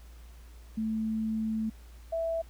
sine tone pair in turn, 220 / 659.3 Hz, A3 / E5, 0 / 0 cents, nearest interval octave + perfect fifth, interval 1900 cents, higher second, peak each -28 dBFS, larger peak neither, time 0.77-1.7 / 2.12-2.42 s, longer first, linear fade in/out 10 ms, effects added 58 Hz sine -47 dBFS peak until 2.49 s + pink hiss -60 dBFS RMS until 2.49 s

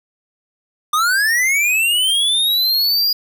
square linear sweep, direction up, 1188 to 4884 Hz, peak -14 dBFS, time 0.93-3.13 s, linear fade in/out 5 ms, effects none

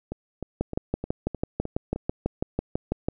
two click trains, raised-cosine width 2 ms, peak -18 / -11 dBFS, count 7 / 16, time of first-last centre 0.12-1.96 / 0.61-3.085 s, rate 3.26 / 6.06 Hz, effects none

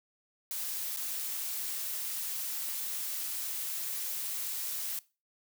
blue noise with dropouts, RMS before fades -36 dBFS, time 0.51-4.99 s, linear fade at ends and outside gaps 1 ms, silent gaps 0.963-0.971 s, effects noise-tail reverb RT60 0.3 s tail -20 dB re dry

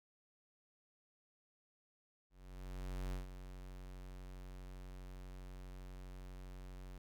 square tone with ADSR envelope, 46.19 Hz, F#1, 2 cents flat, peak -39 dBFS, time 2.3-6.98 s, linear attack 830 ms, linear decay 130 ms, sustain -10 dB, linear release 4 ms, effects none

